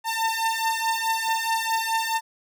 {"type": "beating tone pair", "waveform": "sawtooth", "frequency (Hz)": [898, 902.7], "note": ["A5", "A5"], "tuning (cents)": [35, 44], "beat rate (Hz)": 4.7, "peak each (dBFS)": -22, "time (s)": [0.04, 2.21], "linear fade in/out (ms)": 50, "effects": []}